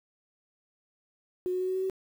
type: tone with pitch steps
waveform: sine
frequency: 363.9 / 367.1 / 370.3 / 373.5 / 376.7 / 380 Hz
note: F#4 / F#4 / F#4 / F#4 / F#4 / F#4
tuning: -29 / -14 / +1 / +16 / +31 / +46 cents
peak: -27 dBFS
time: 1.46-1.898 s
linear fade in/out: 0 ms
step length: 73 ms
effects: 9-bit